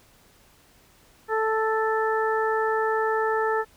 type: harmonic tone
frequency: 440 Hz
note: A4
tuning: in tune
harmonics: 1 / 2 / 3 / 4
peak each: -24 / -27 / -29 / -30 dBFS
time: 1.28-3.65 s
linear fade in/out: 50 ms
effects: pink hiss -57 dBFS RMS until 3.76 s